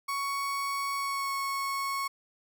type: tone with pitch glide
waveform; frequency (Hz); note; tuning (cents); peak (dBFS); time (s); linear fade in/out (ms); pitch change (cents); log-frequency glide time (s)
35% pulse; 1114 to 1101.8; C#6 to C#6; +8 to -11; -28; 0.08-2.08; 10; -19; 0.97-1.32
effects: none